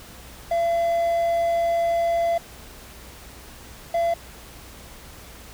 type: tone pair in turn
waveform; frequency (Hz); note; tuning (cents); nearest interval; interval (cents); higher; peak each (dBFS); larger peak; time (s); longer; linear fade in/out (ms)
triangle; 678 / 678; E5 / E5; +49 / +49; unison; 0; neither; -17 / -17; neither; 0.51-2.38 / 3.94-4.14; first; 5
effects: added 60 Hz sine -47 dBFS peak until 5.53 s + pink hiss -44 dBFS RMS until 5.53 s